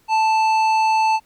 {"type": "tone with tanh clipping", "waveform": "sine", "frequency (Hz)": 880, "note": "A5", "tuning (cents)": 0, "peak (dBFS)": -16, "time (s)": [0.08, 1.2], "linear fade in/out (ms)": 50, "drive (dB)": 12, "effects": ["pink hiss -59 dBFS RMS until 1.25 s"]}